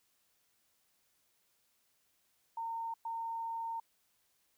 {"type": "tone bursts at uneven times", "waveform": "sine", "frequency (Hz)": 914, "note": "A#5", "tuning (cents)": -34, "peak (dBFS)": -36, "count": 2, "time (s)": [[2.57, 2.94], [3.05, 3.8]], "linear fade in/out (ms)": 5, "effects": ["white hiss -75 dBFS RMS until 4.57 s"]}